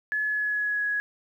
sine tone with pitch glide, 1708 to 1672.8 Hz, G#6 to G#6, +48 to +12 cents, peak -24 dBFS, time 0.12-1 s, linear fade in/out 0 ms, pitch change -36 cents, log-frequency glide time 0.23-0.84 s, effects 10-bit

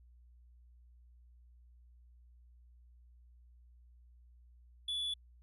triangle tone, 3436 Hz, A7, 42 cents flat, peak -33 dBFS, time 4.88-5.14 s, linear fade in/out 5 ms, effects added 60 Hz sine -58 dBFS peak until 5.42 s + resampled to 32000 Hz

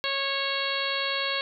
harmonic tone, 550 Hz, C#5, 14 cents flat, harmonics 1 / 2 / 3 / 4 / 5 / 6 / 7 / 8, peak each -34 / -34 / -34 / -34 / -34 / -34 / -34 / -34 dBFS, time 0.04-1.41 s, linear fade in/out 0 ms, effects none

